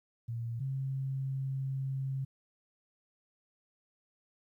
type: tone pair in turn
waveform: sine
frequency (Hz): 116.54 / 134.37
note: A#2 / C3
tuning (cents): 0 / +46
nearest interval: major second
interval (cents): 246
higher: second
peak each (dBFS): -34 / -32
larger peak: second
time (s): 0.28-0.6 / 0.6-2.25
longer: second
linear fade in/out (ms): 10
effects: 12-bit